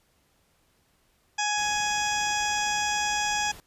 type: harmonic tone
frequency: 835 Hz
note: G#5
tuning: 9 cents sharp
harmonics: 1 / 2 / 3 / 4 / 6 / 7 / 8 / 9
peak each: -28 / -31 / -33 / -34 / -36 / -36 / -37 / -38 dBFS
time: 1.38-3.52 s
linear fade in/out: 10 ms
type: noise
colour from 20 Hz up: pink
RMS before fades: -46 dBFS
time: 1.58-3.6 s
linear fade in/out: 0 ms
effects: pink hiss -67 dBFS RMS until 3.66 s + resampled to 32000 Hz